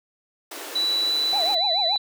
pink high-pass noise, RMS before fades -36 dBFS, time 0.51-1.55 s, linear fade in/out 5 ms, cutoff 280 Hz, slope 96 dB/octave
sine tone with pitch glide, 3951 to 3974 Hz, B7 to B7, 0 to +10 cents, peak -20 dBFS, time 0.75-1.98 s, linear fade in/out 10 ms, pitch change +10 cents, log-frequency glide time 1.05-1.11 s
triangle tone with vibrato, 732 Hz, F#5, 19 cents flat, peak -23 dBFS, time 1.33-1.96 s, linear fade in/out 0 ms, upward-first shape triangle, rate 7 Hz, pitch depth 270 cents each way
effects none

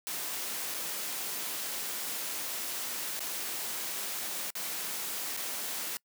white noise with dropouts, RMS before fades -36 dBFS, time 0.07-5.97 s, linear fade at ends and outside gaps 0 ms, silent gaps 0.741-0.745 / 3.193-3.205 / 4.504-4.553 / 5.366-5.373 s, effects noise-tail reverb RT60 0.1 s tail -25 dB re dry + high-pass 200 Hz 12 dB/octave

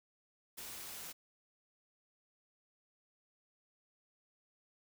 white noise with ADSR envelope, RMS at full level -45 dBFS, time 0.57-1.13 s, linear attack 16 ms, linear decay 13 ms, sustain -2 dB, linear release 18 ms, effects none

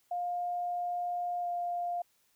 sine tone with pitch glide, 707 to 701.3 Hz, F5 to F5, +21 to +7 cents, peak -31 dBFS, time 0.11-2.02 s, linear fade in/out 5 ms, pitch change -14 cents, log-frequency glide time 1.41-1.46 s, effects white hiss -71 dBFS RMS until 2.35 s

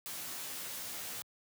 white noise with comb filter, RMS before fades -42 dBFS, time 0.06-1.22 s, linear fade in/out 0 ms, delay 14 ms, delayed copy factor -0.95, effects high-pass 80 Hz 12 dB/octave

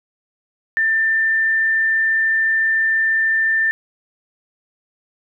sine tone, 1787 Hz, A6, 26 cents sharp, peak -14 dBFS, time 0.77-3.71 s, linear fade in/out 0 ms, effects none

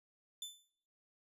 sawtooth tone with exponential decay, 3520 Hz, A7, in tune, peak -36 dBFS, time 0.42-0.7 s, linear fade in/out 2 ms, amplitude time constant 60 ms, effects noise-tail reverb RT60 0.7 s tail -25 dB re dry + resampled to 32000 Hz

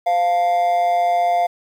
triangle tone with amplitude modulation, 699 Hz, F5, 1 cent sharp, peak -10 dBFS, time 0.06-1.47 s, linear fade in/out 10 ms, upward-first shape sine, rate 185 Hz, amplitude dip 55%, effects 8-bit

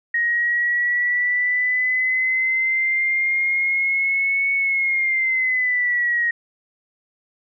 sine linear two-way sweep, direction up then down, 1877 to 2217 to 1877 Hz, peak -17 dBFS, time 0.14-6.31 s, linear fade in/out 5 ms, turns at 4.53 s, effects none

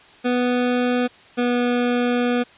25% pulse tone pair in turn, 246.9 / 243.9 Hz, B3 / B3, 0 / -21 cents, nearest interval unison, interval 21 cents, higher first, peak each -14 dBFS, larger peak neither, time 0.24-1.08 / 1.37-2.44 s, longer second, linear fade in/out 20 ms, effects white hiss -48 dBFS RMS until 2.57 s + resampled to 8000 Hz

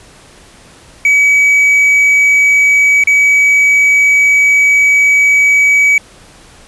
triangle tone with dropouts, 2276 Hz, C#7, 45 cents sharp, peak -4 dBFS, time 1.05-5.98 s, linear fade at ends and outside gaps 2 ms, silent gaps 3.038-3.072 s, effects pink hiss -40 dBFS RMS until 6.67 s + resampled to 24000 Hz

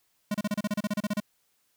square tone bursts, 207.7 Hz, G#3, in tune, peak -26 dBFS, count 14, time 0.31-1.202 s, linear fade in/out 5 ms, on 34 ms, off 32 ms, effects white hiss -71 dBFS RMS until 1.76 s

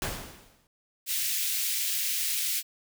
pink noise with exponential decay, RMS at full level -29 dBFS, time 0.02-0.67 s, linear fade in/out 1 ms, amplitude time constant 140 ms
white high-pass noise, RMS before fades -29 dBFS, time 1.06-2.63 s, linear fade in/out 50 ms, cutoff 2100 Hz, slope 24 dB/octave
effects none

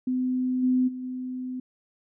sine tone with level steps, 254.4 Hz, C4, 48 cents flat, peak -23 / -19 / -32 / -30 dBFS, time 0.07-1.6 s, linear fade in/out 5 ms, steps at 0.62 / 0.87 / 1.02 s, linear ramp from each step 20 ms, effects none

